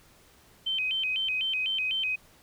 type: tone with vibrato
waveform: sine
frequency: 2794 Hz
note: F7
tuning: in tune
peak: -26 dBFS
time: 0.66-2.16 s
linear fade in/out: 10 ms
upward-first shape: square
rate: 4 Hz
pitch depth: 180 cents each way
effects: pink hiss -58 dBFS RMS until 2.42 s